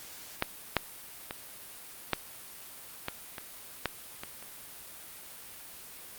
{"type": "clicks", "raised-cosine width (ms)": 0.3, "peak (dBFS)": [-10, -7, -19, -9, -15, -22, -11, -22, -30], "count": 9, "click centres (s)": [0.424, 0.767, 1.309, 2.133, 3.084, 3.382, 3.857, 4.235, 4.426], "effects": ["white hiss -47 dBFS RMS until 6.18 s", "Opus 48 kbps"]}